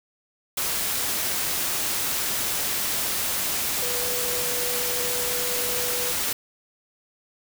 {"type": "tone in noise", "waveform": "sine", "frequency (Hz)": 490.7, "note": "B4", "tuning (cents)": -11, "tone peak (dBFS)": -32, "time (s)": [3.82, 6.12], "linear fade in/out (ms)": 5, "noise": "white", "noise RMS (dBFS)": -26, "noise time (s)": [0.57, 6.33], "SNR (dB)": -9, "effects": []}